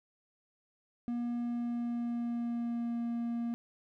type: tone with pitch glide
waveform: triangle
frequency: 238.9 to 234.9 Hz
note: A#3 to A#3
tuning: +43 to +13 cents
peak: -30 dBFS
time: 1.08-3.54 s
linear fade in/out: 0 ms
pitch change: -30 cents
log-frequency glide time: 1.36-2.99 s
effects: none